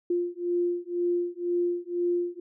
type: beating tone pair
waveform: sine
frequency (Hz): 349.2 / 351.2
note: F4 / F4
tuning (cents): 0 / +10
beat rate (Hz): 2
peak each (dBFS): -28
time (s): 0.1-2.4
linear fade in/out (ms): 5
effects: none